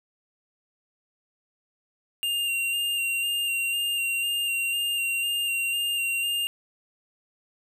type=tone with vibrato; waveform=square; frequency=2783 Hz; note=F7; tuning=7 cents flat; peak=-25 dBFS; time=2.23-6.47 s; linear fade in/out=0 ms; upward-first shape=square; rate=2 Hz; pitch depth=17 cents each way; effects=none